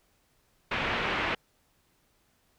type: low-pass noise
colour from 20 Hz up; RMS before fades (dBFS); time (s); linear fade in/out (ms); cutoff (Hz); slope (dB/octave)
white; -30; 0.71-1.35; 5; 2700; 24
effects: pink hiss -69 dBFS RMS until 2.58 s